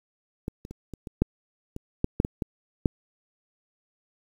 clicks, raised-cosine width 3 ms, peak -17 / -27 / -26 / -24 / -23 / -7 / -22 / -9 / -6 / -15 / -14 / -7 dBFS, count 12, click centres 0.481 / 0.651 / 0.71 / 0.937 / 1.072 / 1.22 / 1.764 / 2.044 / 2.201 / 2.249 / 2.422 / 2.858 s, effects 8-bit

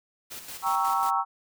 white noise with tremolo, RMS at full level -39 dBFS, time 0.3-1.11 s, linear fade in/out 20 ms, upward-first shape square, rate 5.5 Hz, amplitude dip 50%
sine chord, G diminished seventh, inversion none, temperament equal, 784 / 932.3 / 1108.7 / 1318.5 Hz, G5 / Bb5 / Db6 / Fb6, 0 / 0 / 0 / 0 cents, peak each -28 dBFS, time 0.62-1.25 s, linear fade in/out 50 ms
effects none

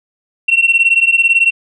sine beating tone pair, 2714 / 2732 Hz, E7 / F7, +50 / -39 cents, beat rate 18 Hz, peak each -10 dBFS, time 0.48-1.51 s, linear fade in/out 10 ms, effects tanh soft clip ceiling -3 dBFS

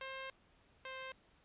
10% pulse tone pair in turn, 531 / 524.6 Hz, C5 / C5, +25 / +4 cents, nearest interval unison, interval 21 cents, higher first, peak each -35 / -36 dBFS, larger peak first, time 0.01-0.3 / 0.85-1.12 s, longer first, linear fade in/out 2 ms, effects pink hiss -69 dBFS RMS until 1.44 s + resampled to 8000 Hz

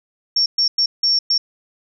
sine tone bursts at uneven times, 5480 Hz, F8, 34 cents flat, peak -13 dBFS, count 5, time 0.36-0.46 / 0.58-0.68 / 0.78-0.86 / 1.03-1.19 / 1.3-1.38 s, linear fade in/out 5 ms, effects none

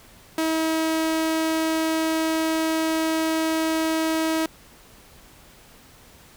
sawtooth tone, 320.5 Hz, E4, 49 cents flat, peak -17 dBFS, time 0.38-4.46 s, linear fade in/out 2 ms, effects pink hiss -50 dBFS RMS until 6.36 s

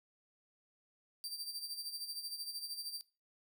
sawtooth tone with tremolo, 4687 Hz, D8, 4 cents flat, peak -36 dBFS, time 1.24-3.01 s, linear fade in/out 0 ms, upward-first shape sine, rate 13 Hz, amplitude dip 65%, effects noise-tail reverb RT60 0.3 s tail -20 dB re dry

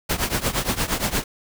pink noise with tremolo, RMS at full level -20 dBFS, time 0.09-1.24 s, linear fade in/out 10 ms, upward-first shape triangle, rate 8.6 Hz, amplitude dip 90%, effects none

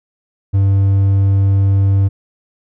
triangle tone, 98 Hz, G2, in tune, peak -7 dBFS, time 0.53-2.09 s, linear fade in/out 20 ms, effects none

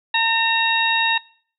harmonic tone with a mistuned harmonic, 910 Hz, A#5, 42 cents flat, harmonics 1 / 2 / 3 / 4, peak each -21 / -21 / -21 / -21 dBFS, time 0.14-1.18 s, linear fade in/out 5 ms, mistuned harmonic 4, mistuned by +56 cents, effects noise-tail reverb RT60 0.5 s tail -23 dB re dry

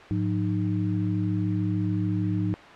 sine tone cluster, 105.7 / 179.3 / 307.7 Hz, G#2 / F3 / D#4, +31 / +46 / -19 cents, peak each -26 / -28 / -29 dBFS, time 0.11-2.54 s, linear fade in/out 0 ms, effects white hiss -44 dBFS RMS until 2.75 s + low-pass 2000 Hz 12 dB/octave

